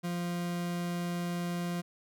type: tone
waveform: 40% pulse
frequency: 174.3 Hz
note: F3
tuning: 3 cents flat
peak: -31 dBFS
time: 0.03-1.82 s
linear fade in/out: 20 ms
effects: none